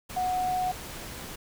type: tone in noise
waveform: sine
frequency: 735 Hz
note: F#5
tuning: 12 cents flat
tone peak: -25 dBFS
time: 0.16-0.72 s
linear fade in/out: 10 ms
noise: pink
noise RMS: -40 dBFS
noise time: 0.09-1.36 s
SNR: +12 dB
effects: none